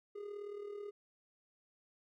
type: tone with amplitude modulation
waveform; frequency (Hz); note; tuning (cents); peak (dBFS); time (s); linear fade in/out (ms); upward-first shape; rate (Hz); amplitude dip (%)
triangle; 410; G#4; -22; -38; 0.15-0.91; 10; sine; 38.3; 60
effects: none